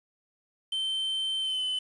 triangle tone with pitch glide, 3100 to 3029 Hz, G7 to F#7, -20 to +40 cents, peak -26 dBFS, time 0.72-1.79 s, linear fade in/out 5 ms, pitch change -40 cents, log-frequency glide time 1.4-1.63 s, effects resampled to 24000 Hz + 9-bit

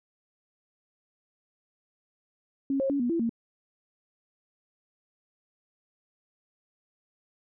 sine tone with pitch steps, 273.5 / 540 / 281.7 / 242.4 / 334.9 / 230.8 Hz, C#4 / C#5 / C#4 / B3 / E4 / A#3, -23 / -45 / +28 / -32 / +27 / -17 cents, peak -24 dBFS, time 2.7-3.294 s, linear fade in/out 2 ms, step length 99 ms, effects none

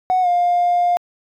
triangle tone with pitch glide, 740 to 705.4 Hz, F#5 to F5, 0 to +17 cents, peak -10 dBFS, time 0.1-0.97 s, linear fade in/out 0 ms, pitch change -83 cents, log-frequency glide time 0.21-0.28 s, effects tanh soft clip ceiling -10 dBFS

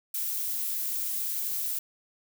violet noise, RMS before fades -31 dBFS, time 0.14-1.79 s, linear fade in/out 5 ms, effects none

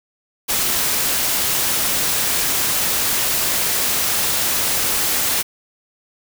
white noise, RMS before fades -19 dBFS, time 0.48-5.43 s, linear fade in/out 20 ms, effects none

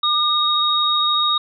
sine tone pair together, 1205 / 3756 Hz, D6 / A#7, +44 / +12 cents, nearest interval octave + minor sixth, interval 1968 cents, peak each -19 / -17 dBFS, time 0.03-1.38 s, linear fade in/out 5 ms, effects none

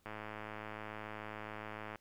click train, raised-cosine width 0.5 ms, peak -29 dBFS, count 204, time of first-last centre 0.06-1.957 s, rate 107 Hz, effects pink hiss -73 dBFS RMS until 2 s

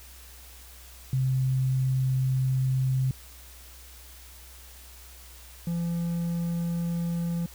sine / triangle tone pair in turn, 130.81 / 170.06 Hz, C3 / F3, 0 / -46 cents, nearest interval perfect fourth, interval 454 cents, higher second, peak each -22 / -24 dBFS, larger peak first, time 1.13-3.11 / 5.67-7.46 s, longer first, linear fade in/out 2 ms, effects added 62 Hz sine -48 dBFS peak until 7.54 s + white hiss -50 dBFS RMS until 7.54 s

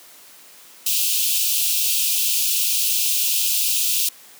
white high-pass noise, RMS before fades -20 dBFS, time 0.86-4.09 s, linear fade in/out 5 ms, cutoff 2500 Hz, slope 96 dB/octave, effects white hiss -46 dBFS RMS until 4.39 s + high-pass 200 Hz 12 dB/octave

